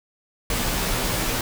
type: noise with comb filter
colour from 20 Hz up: pink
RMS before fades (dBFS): -24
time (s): 0.5-1.41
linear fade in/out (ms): 2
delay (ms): 14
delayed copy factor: -0.9
effects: none